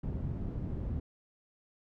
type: low-pass noise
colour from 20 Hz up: white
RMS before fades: -36 dBFS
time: 0.03-1 s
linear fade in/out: 5 ms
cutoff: 140 Hz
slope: 12 dB/octave
effects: none